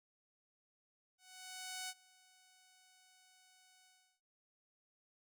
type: tone with ADSR envelope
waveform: 5% pulse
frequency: 744 Hz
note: F#5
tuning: 9 cents sharp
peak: -30 dBFS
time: 1.18-4.21 s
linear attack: 710 ms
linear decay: 46 ms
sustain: -24 dB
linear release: 350 ms
effects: none